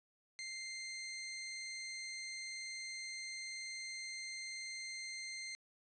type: tone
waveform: 20% pulse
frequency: 2093 Hz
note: C7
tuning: in tune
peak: -38 dBFS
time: 0.39-5.55 s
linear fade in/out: 0 ms
effects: resampled to 24000 Hz